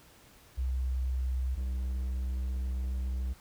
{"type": "tone pair in turn", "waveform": ["sine", "triangle"], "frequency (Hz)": [64.1, 63.78], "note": ["C2", "C2"], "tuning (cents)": [-35, -44], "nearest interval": "unison", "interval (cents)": 9, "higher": "first", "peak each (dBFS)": -28, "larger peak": "neither", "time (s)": [[0.57, 1.56], [1.56, 3.34]], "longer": "second", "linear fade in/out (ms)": 20, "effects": ["pink hiss -58 dBFS RMS until 3.4 s"]}